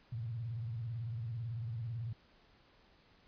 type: tone with vibrato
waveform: sine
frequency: 115.3 Hz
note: A#2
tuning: 19 cents flat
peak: -37 dBFS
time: 0.12-2.13 s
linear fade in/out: 5 ms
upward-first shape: square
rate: 18 Hz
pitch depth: 110 cents each way
effects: pink hiss -66 dBFS RMS until 3.27 s + resampled to 11025 Hz